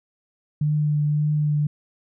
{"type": "tone with vibrato", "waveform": "sine", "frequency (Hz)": 149.5, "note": "D3", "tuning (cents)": 31, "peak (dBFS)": -18, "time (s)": [0.61, 1.67], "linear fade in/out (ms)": 5, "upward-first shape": "triangle", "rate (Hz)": 1.8, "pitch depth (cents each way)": 17, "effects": []}